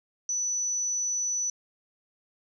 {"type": "tone", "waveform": "sine", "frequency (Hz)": 5960, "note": "F#8", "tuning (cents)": 12, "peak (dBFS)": -26, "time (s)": [0.29, 1.5], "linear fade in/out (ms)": 2, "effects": []}